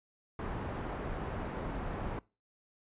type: low-pass noise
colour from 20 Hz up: pink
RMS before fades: -38 dBFS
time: 0.39-2.19 s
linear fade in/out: 2 ms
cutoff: 1300 Hz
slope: 12 dB/octave
effects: noise-tail reverb RT60 0.3 s tail -23 dB re dry + resampled to 8000 Hz